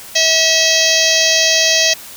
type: harmonic tone with a mistuned harmonic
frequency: 646 Hz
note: E5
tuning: 35 cents flat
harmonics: 1 / 3 / 4 / 5 / 6 / 7 / 8 / 9 / 10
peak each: -19 / -19 / -19 / -19 / -19 / -19 / -19 / -19 / -19 dBFS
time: 0.15-1.94 s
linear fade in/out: 10 ms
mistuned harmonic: 6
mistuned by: +25 cents
effects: white hiss -34 dBFS RMS until 2.16 s